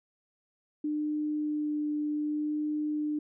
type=tone with vibrato; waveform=sine; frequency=300 Hz; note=D4; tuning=37 cents sharp; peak=-28 dBFS; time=0.84-3.19 s; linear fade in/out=5 ms; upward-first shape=sine; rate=0.66 Hz; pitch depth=9 cents each way; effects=none